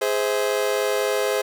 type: chord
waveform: 40% pulse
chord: Ab augmented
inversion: none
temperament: just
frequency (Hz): 415.3 / 519.1 / 648.9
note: Ab4 / C5 / E5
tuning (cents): 0 / -14 / -27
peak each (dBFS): -23 / -23 / -27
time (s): 0.01-1.42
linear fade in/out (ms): 10
effects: none